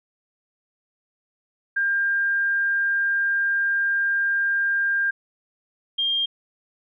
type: tone pair in turn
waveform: sine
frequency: 1600 / 3207 Hz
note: G6 / G7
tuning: +35 / +39 cents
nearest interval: octave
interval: 1204 cents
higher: second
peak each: -19 / -20 dBFS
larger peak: first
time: 1.76-5.11 / 5.98-6.26 s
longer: first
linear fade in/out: 10 ms
effects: none